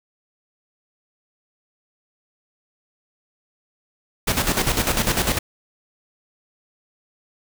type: noise with tremolo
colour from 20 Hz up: pink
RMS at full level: -19 dBFS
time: 4.27-5.39 s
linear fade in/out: 10 ms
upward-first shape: square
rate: 10 Hz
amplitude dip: 60%
effects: none